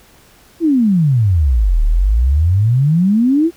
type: exponential two-way sweep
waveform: sine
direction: down then up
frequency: 349.2 to 36 to 349.2 Hz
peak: -9 dBFS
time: 0.6-3.51 s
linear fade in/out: 50 ms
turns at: 1.83 s
effects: pink hiss -47 dBFS RMS until 3.56 s